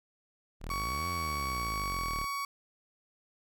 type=exponential two-way sweep; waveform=sawtooth; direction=up then down; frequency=34.65 to 91 to 34.65 Hz; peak=-33 dBFS; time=0.6-2.27 s; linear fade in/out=50 ms; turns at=1.08 s
type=tone; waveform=35% pulse; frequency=1125 Hz; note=C#6; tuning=25 cents sharp; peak=-31 dBFS; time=0.7-2.45 s; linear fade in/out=2 ms
effects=none

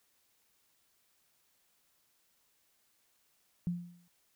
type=tone with exponential decay; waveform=sine; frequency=174.61 Hz; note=F3; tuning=in tune; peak=-28 dBFS; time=3.67-4.08 s; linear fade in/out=0 ms; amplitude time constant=89 ms; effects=white hiss -73 dBFS RMS until 4.35 s

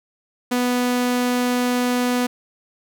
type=tone; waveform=sawtooth; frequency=246.9 Hz; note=B3; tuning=in tune; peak=-14 dBFS; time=0.51-2.27 s; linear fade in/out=10 ms; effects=none

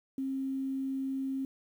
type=tone with quantisation; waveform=sine; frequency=267.9 Hz; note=C4; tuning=41 cents sharp; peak=-31 dBFS; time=0.18-1.45 s; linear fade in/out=2 ms; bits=10; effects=none

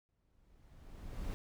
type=noise with exponential growth; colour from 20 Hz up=brown; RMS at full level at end=-38 dBFS; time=0.09-1.34 s; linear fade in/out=0 ms; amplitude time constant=270 ms; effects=none

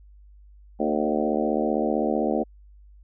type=harmonic tone with a mistuned harmonic; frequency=75.6 Hz; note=D#2; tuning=49 cents flat; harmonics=3 / 4 / 5 / 6 / 7 / 8 / 9 / 10; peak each=-27 / -28 / -29 / -30 / -30 / -31 / -32 / -32 dBFS; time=0.79-2.44 s; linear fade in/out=20 ms; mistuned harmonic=7; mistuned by=+17 cents; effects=added 50 Hz sine -47 dBFS peak until 3.03 s

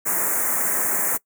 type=band-stop noise; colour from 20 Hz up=white; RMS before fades=-22 dBFS; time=0.05-1.18 s; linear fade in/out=20 ms; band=2100 to 6800 Hz; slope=48 dB/octave; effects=noise-tail reverb RT60 0.1 s tail -22 dB re dry + high-pass 200 Hz 12 dB/octave

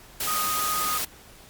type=tone in noise; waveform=sine; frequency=1244.5 Hz; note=D#6; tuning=in tune; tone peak=-26 dBFS; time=0.27-0.98 s; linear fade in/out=5 ms; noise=white; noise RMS=-28 dBFS; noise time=0.2-1.05 s; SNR=-1 dB; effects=pink hiss -49 dBFS RMS until 1.49 s + MP3 96 kbps

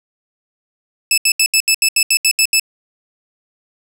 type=tone bursts; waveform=15% pulse; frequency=2620 Hz; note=E7; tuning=11 cents flat; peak=-3 dBFS; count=11; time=1.11-2.597 s; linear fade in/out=2 ms; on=67 ms; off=75 ms; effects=none

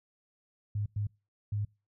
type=tone bursts at uneven times; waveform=sine; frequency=103.7 Hz; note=G#2; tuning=2 cents flat; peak=-29 dBFS; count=3; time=0.75-0.86 / 0.96-1.07 / 1.52-1.65 s; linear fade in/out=5 ms; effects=noise-tail reverb RT60 0.3 s tail -26 dB re dry

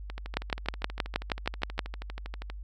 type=two click trains; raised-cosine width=0.3 ms; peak=-23 / -10 dBFS; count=31 / 10; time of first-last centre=0.1-2.5 / 0.37-1.792 s; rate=12.5 / 6.33 Hz; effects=added 50 Hz sine -38 dBFS peak until 2.63 s

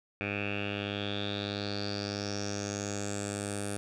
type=tone with low-pass filter sweep; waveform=10% pulse; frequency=101.6 Hz; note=G#2; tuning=38 cents flat; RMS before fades=-35 dBFS; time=0.21-3.77 s; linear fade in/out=0 ms; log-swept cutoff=2400 to 9600 Hz; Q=7.2; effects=none

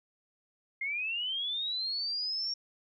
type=linear sweep; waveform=sine; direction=up; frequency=2100 to 5560 Hz; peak=-31 dBFS; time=0.81-2.54 s; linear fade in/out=5 ms; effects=none

